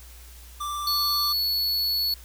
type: tone with vibrato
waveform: square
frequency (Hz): 1174.7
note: D6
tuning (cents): 0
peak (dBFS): -29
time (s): 0.6-1.33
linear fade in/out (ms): 10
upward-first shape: sine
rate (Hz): 20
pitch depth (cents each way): 18
type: tone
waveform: square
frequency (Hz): 4409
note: C#8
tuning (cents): -10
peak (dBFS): -23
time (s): 0.87-2.14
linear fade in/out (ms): 2
effects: added 60 Hz sine -44 dBFS peak until 2.24 s + white hiss -50 dBFS RMS until 2.24 s